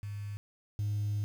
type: tone pair in turn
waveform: sine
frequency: 102.4 / 103.89 Hz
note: G#2 / G#2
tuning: -24 / +1 cents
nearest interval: unison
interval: 25 cents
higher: second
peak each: -36 / -28 dBFS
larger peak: second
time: 0.03-0.37 / 0.79-1.24 s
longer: second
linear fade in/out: 0 ms
effects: tanh soft clip ceiling -26 dBFS + 9-bit